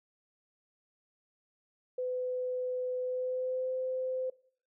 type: tone with pitch glide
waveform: sine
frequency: 504 to 514.9 Hz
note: B4 to C5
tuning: +35 to -28 cents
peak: -31 dBFS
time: 1.98-4.3 s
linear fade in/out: 5 ms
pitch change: +37 cents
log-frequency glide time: 3-3.72 s
effects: noise-tail reverb RT60 0.5 s tail -20 dB re dry